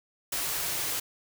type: band-stop noise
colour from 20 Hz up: white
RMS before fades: -31 dBFS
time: 0.32-1 s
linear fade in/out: 5 ms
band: 180 to 260 Hz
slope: 96 dB/octave
effects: none